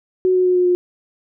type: tone with pitch steps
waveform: sine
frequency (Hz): 370 / 366.8 / 363.6 / 360.5 / 357.4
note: F#4 / F#4 / F#4 / F#4 / F4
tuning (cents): 0 / -15 / -30 / -45 / +40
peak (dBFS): -12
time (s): 0.25-0.75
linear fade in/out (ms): 0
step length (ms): 100
effects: none